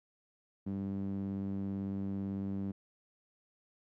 sawtooth tone with band-pass filter, 98 Hz, G2, in tune, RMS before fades -37 dBFS, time 0.66-2.72 s, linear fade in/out 10 ms, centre 220 Hz, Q 2.7, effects none

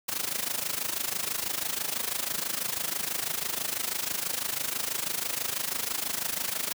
white noise with amplitude modulation, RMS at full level -28 dBFS, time 0.08-6.73 s, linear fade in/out 10 ms, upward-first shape sine, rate 26.1 Hz, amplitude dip 80%, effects high-pass 100 Hz 12 dB/octave

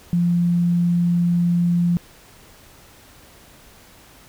sine tone, 173.4 Hz, F3, 12 cents flat, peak -15 dBFS, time 0.13-1.97 s, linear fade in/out 0 ms, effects pink hiss -48 dBFS RMS until 4.28 s

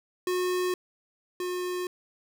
square tone pair in turn, 363.2 / 360.7 Hz, F#4 / F#4, -32 / -44 cents, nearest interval unison, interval 12 cents, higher first, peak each -26 / -30 dBFS, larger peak first, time 0.27-0.74 / 1.4-1.87 s, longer neither, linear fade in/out 2 ms, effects none

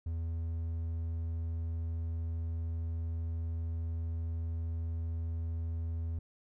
triangle tone, 82.41 Hz, E2, in tune, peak -31 dBFS, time 0.06-6.19 s, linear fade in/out 5 ms, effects none

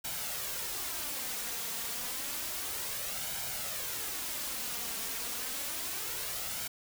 white noise with flanger, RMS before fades -37 dBFS, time 0.04-6.68 s, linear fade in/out 10 ms, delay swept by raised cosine 1.3 to 4.4 ms, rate 0.3 Hz, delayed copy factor +0.5, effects none

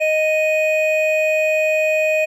triangle tone pair together, 622.3 / 2489 Hz, D#5 / D#7, 0 / 0 cents, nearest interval 2 octaves, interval 2400 cents, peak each -14 / -18 dBFS, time 0-2.26 s, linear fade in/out 20 ms, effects none

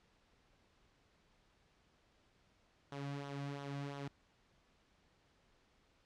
sawtooth tone with flanger, 140.9 Hz, C#3, 29 cents sharp, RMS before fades -44 dBFS, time 2.92-4.08 s, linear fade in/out 2 ms, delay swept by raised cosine 0.41 to 2.31 ms, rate 2.9 Hz, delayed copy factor -0.55, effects pink hiss -72 dBFS RMS until 6.05 s + low-pass 5000 Hz 12 dB/octave

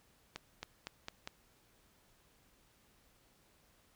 accelerating click train, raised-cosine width 0.2 ms, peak -24 dBFS, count 5, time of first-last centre 0.36-1.275 s, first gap 270 ms, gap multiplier 0.89, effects pink hiss -69 dBFS RMS until 3.95 s

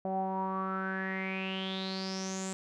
sawtooth tone with low-pass filter sweep, 190 Hz, F#3, 46 cents sharp, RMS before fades -35 dBFS, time 0.05-2.53 s, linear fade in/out 0 ms, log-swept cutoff 670 to 7800 Hz, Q 8.9, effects none

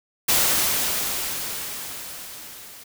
white noise with level ramp, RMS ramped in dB -18 to -43 dBFS, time 0.28-2.84 s, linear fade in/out 10 ms, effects none

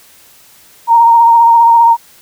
sine tone with vibrato, 929 Hz, A#5, 6 cents flat, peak -3 dBFS, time 0.87-1.97 s, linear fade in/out 50 ms, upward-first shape sine, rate 15 Hz, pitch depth 24 cents each way, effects white hiss -43 dBFS RMS until 2.21 s

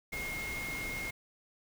sine tone in noise, 2145 Hz, C7, 42 cents sharp, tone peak -37 dBFS, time 0.12-1.11 s, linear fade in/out 10 ms, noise pink, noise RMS -42 dBFS, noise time 0.12-1.11 s, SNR +2 dB, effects none

